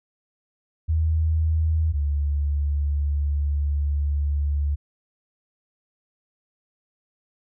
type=tone pair in turn; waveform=sine; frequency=79.6 / 72.26 Hz; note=D#2 / D2; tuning=+40 / -27 cents; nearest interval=major second; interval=167 cents; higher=first; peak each=-18 / -20 dBFS; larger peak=first; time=0.88-1.93 / 1.93-4.76 s; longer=second; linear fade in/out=20 ms; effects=none